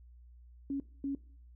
sine tone bursts at uneven times, 277.2 Hz, C#4, in tune, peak -32 dBFS, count 2, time 0.7-0.8 / 1.04-1.15 s, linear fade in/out 2 ms, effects noise-tail reverb RT60 0.5 s tail -20 dB re dry + added 60 Hz sine -53 dBFS peak until 1.55 s

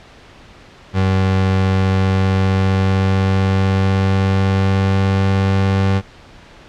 30% pulse tone with pitch glide, 95 to 96.77 Hz, F#2 to G2, +46 to -22 cents, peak -10 dBFS, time 0.93-6.02 s, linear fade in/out 50 ms, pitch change +32 cents, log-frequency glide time 1.49-5.21 s, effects pink hiss -42 dBFS RMS until 6.68 s + low-pass 4000 Hz 12 dB/octave

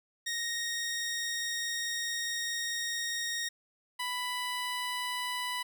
15% pulse tone pair in turn, 1864.7 / 991.5 Hz, A#6 / B5, 0 / +7 cents, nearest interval major seventh, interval 1093 cents, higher first, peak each -26 dBFS, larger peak neither, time 0.26-3.49 / 3.99-5.63 s, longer first, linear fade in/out 10 ms, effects none

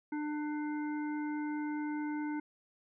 harmonic tone, 299.2 Hz, D4, 32 cents sharp, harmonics 1 / 3 / 5 / 7, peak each -34 / -44 / -48 / -51 dBFS, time 0.12-2.4 s, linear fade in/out 5 ms, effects none

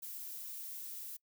violet noise, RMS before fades -45 dBFS, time 0.02-1.17 s, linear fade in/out 10 ms, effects noise-tail reverb RT60 0.1 s tail -23 dB re dry

